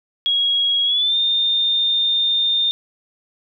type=tone with pitch glide; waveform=sine; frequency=3307 to 3627 Hz; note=G#7 to A#7; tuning=-8 to -48 cents; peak=-15 dBFS; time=0.26-2.71 s; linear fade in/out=0 ms; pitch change=+160 cents; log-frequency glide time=0.85-1.17 s; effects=none